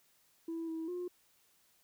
sine tone with pitch steps, 329.7 / 323.9 / 356.5 Hz, E4 / E4 / F4, 0 / -30 / +36 cents, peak -35 dBFS, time 0.48-1.08 s, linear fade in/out 5 ms, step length 200 ms, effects tanh soft clip ceiling -34 dBFS + white hiss -70 dBFS RMS until 1.83 s

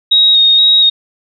sine tone with vibrato, 3756 Hz, A#7, 12 cents sharp, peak -5 dBFS, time 0.11-0.9 s, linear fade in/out 10 ms, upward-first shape square, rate 2.1 Hz, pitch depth 18 cents each way, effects none

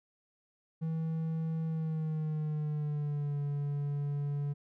triangle tone with pitch glide, 161.4 to 143.79 Hz, E3 to D3, -36 to -36 cents, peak -29 dBFS, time 0.81-4.54 s, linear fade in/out 20 ms, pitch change -200 cents, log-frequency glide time 1.66-3.39 s, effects none

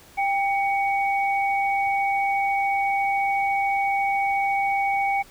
sine tone pair together, 793 / 2243 Hz, G5 / C#7, +20 / +20 cents, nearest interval octave + tritone, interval 1800 cents, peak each -21 / -26 dBFS, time 0.17-5.23 s, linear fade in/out 20 ms, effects pink hiss -50 dBFS RMS until 5.3 s

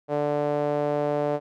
sawtooth tone with band-pass filter, 146.83 Hz, D3, in tune, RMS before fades -25 dBFS, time 0.08-1.4 s, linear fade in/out 50 ms, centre 570 Hz, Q 2.7, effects none

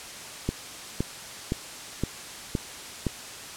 click train, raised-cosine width 3 ms, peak -12 dBFS, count 6, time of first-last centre 0.49-3.067 s, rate 1.94 Hz, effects white hiss -40 dBFS RMS until 3.56 s + low-pass 9000 Hz 12 dB/octave

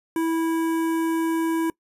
square tone with notch filter, 327.5 Hz, E4, 11 cents flat, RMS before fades -23 dBFS, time 0.16-1.7 s, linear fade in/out 2 ms, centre 4300 Hz, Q 0.5, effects noise-tail reverb RT60 0.1 s tail -23 dB re dry + resampled to 32000 Hz

